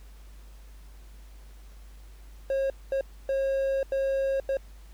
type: tone bursts at uneven times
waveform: triangle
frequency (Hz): 541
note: C#5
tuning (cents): -42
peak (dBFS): -22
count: 5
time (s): 2.5-2.7 / 2.92-3.01 / 3.29-3.83 / 3.92-4.4 / 4.49-4.57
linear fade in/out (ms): 2
effects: added 50 Hz sine -45 dBFS peak until 4.93 s + pink hiss -59 dBFS RMS until 4.93 s